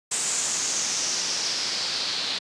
white noise with low-pass filter sweep, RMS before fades -27 dBFS, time 0.11-2.39 s, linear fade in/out 10 ms, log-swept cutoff 7800 to 4100 Hz, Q 3.9, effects high-pass 150 Hz 12 dB/octave + resampled to 22050 Hz

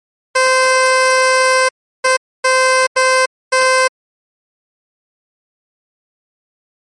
15% pulse tone bursts at uneven times, 518 Hz, C5, 17 cents flat, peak -3 dBFS, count 5, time 0.35-1.69 / 2.04-2.17 / 2.44-2.87 / 2.96-3.26 / 3.52-3.88 s, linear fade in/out 10 ms, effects MP3 48 kbps

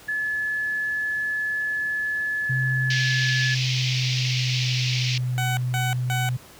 sine tone, 1717 Hz, A6, 43 cents flat, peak -23 dBFS, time 0.08-3.55 s, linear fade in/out 10 ms
sine tone with pitch glide, 130 to 125.07 Hz, C3 to B2, -11 to +22 cents, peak -22 dBFS, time 2.49-6.37 s, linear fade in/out 10 ms, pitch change -67 cents, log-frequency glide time 2.76-5.39 s
pink band-pass noise, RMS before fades -28 dBFS, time 2.9-5.18 s, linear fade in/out 5 ms, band 2200 to 5800 Hz, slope 48 dB/octave
15% pulse tone bursts, 750 Hz, F#5, 23 cents sharp, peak -19 dBFS, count 3, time 5.38-6.29 s, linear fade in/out 0 ms, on 190 ms, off 170 ms
effects pink hiss -47 dBFS RMS until 6.59 s + high-pass 60 Hz 12 dB/octave

